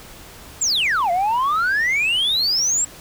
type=exponential two-way sweep; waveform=sine; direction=down then up; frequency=7780 to 677 to 7780 Hz; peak=-14 dBFS; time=0.61-2.85 s; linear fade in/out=10 ms; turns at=1.11 s; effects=tanh soft clip ceiling -15 dBFS + pink hiss -41 dBFS RMS until 3 s